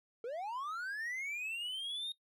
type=linear sweep; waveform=triangle; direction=up; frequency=440 to 3729 Hz; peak=-36 dBFS; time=0.24-2.12 s; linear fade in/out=2 ms; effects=noise-tail reverb RT60 0.1 s tail -20 dB re dry